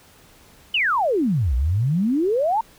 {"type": "exponential two-way sweep", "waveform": "sine", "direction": "down then up", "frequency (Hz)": [3099, 58.27, 940], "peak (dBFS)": -17, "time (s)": [0.74, 2.61], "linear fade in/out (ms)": 5, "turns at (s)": 1.55, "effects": ["pink hiss -51 dBFS RMS until 2.78 s"]}